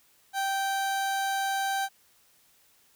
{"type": "tone", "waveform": "30% pulse", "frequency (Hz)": 781, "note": "G5", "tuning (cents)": -7, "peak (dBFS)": -24, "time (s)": [0.33, 1.89], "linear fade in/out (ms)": 50, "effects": ["white hiss -63 dBFS RMS until 2.95 s"]}